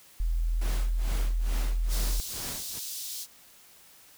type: tone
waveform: sine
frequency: 41.2 Hz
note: E1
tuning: in tune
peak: -24 dBFS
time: 0.2-2.2 s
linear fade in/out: 0 ms
type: noise with tremolo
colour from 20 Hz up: pink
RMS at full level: -38 dBFS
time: 0.61-2.79 s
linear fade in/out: 5 ms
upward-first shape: sine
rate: 2.3 Hz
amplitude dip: 95%
type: high-pass noise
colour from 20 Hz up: pink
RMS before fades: -37 dBFS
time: 1.88-3.27 s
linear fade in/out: 50 ms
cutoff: 4000 Hz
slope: 24 dB/octave
effects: white hiss -55 dBFS RMS until 4.17 s